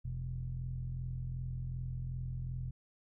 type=tone with low-pass filter; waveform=sawtooth; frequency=42.65 Hz; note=F1; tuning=40 cents flat; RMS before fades=-39 dBFS; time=0.04-2.71 s; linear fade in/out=10 ms; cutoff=120 Hz; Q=8.4; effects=none